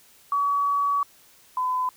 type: tone pair in turn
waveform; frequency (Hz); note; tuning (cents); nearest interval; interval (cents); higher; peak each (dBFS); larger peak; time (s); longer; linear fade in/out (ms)
sine; 1135 / 1011.2; C#6 / B5; +41 / +41; major second; 200; first; -20 / -22; first; 0.32-1.03 / 1.57-1.89; first; 2
effects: white hiss -55 dBFS RMS until 1.96 s